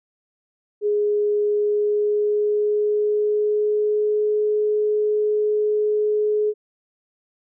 sine tone with pitch glide, 415.9 to 422.7 Hz, G#4 to G#4, +2 to +31 cents, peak -17 dBFS, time 0.81-6.54 s, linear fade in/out 50 ms, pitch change +29 cents, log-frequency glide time 1.41-4.32 s, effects none

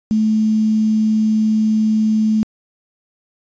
sine tone with quantisation, 217.2 Hz, A3, 22 cents flat, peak -12 dBFS, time 0.11-2.43 s, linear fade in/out 0 ms, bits 6, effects resampled to 16000 Hz

